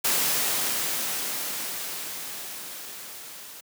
white noise with level ramp, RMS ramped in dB -23 to -43 dBFS, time 0.04-3.61 s, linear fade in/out 10 ms, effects high-pass 150 Hz 12 dB/octave

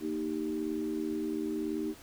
sine chord, Eb major, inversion second, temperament equal, 233.1 / 311.1 / 392 Hz, Bb3 / Eb4 / G4, 0 / 0 / 0 cents, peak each -38 / -33 / -37 dBFS, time 0-1.95 s, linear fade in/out 50 ms, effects pink hiss -53 dBFS RMS until 2.02 s

